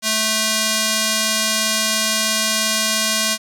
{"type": "tone with band-pass filter", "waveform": "square", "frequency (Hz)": 218.5, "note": "A3", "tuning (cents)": -12, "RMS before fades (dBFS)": -19, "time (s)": [0.02, 3.38], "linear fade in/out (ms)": 50, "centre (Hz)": 6300, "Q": 0.82, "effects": []}